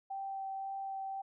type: tone with vibrato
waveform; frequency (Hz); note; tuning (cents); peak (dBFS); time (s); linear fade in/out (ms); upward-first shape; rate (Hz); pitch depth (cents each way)
sine; 778; G5; -13; -37; 0.1-1.22; 10; sine; 1.9; 8
effects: none